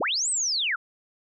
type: linear two-way sweep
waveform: sine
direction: up then down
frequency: 121.2 to 8372 to 1248 Hz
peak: -23 dBFS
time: 0-0.76 s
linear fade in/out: 10 ms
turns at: 0.3 s
effects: none